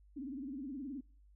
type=tone with vibrato; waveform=sine; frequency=272.1 Hz; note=C#4; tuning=32 cents flat; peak=-40 dBFS; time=0.16-1.01 s; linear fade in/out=10 ms; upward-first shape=sine; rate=19 Hz; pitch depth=160 cents each way; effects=noise-tail reverb RT60 0.5 s tail -26 dB re dry + added 50 Hz sine -60 dBFS peak until 1.35 s